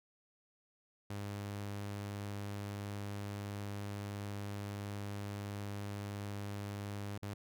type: tone with dropouts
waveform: sawtooth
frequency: 101.5 Hz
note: G#2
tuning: 39 cents flat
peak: -36 dBFS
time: 1.1-7.34 s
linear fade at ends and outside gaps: 5 ms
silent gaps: 7.179-7.225 s
effects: none